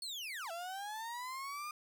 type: linear two-way sweep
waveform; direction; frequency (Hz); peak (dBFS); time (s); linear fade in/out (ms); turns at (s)
35% pulse; down then up; 4435 to 659.3 to 1223; -39; 0.02-1.71; 2; 0.51
effects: none